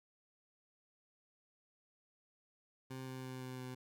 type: tone with pitch steps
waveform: 20% pulse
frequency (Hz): 130.81 / 129.98 / 129.16 / 128.34 / 127.53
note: C3 / C3 / C3 / C3 / C3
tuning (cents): 0 / -11 / -22 / -33 / -44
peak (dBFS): -39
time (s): 2.9-3.75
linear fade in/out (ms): 10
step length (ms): 170
effects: none